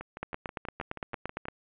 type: two click trains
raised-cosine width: 0.5 ms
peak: -24 / -18 dBFS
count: 10 / 12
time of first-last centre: 0.01-1.455 / 0.23-1.484 s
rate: 6.23 / 8.77 Hz
effects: resampled to 8000 Hz + 9-bit